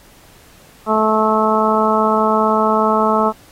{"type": "harmonic tone", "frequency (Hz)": 217.4, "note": "A3", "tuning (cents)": -21, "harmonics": [1, 2, 3, 4, 5, 6], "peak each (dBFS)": [-19, -19, -19, -19, -19, -19], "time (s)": [0.86, 3.33], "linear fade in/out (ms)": 50, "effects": ["pink hiss -47 dBFS RMS until 3.51 s", "AAC 48 kbps"]}